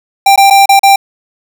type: tone with dropouts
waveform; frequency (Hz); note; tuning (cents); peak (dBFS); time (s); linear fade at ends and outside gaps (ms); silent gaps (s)
square; 789; G5; +11; -3; 0.26-0.96; 5; 0.36-0.376 / 0.501-0.507 / 0.658-0.691 / 0.794-0.832
effects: none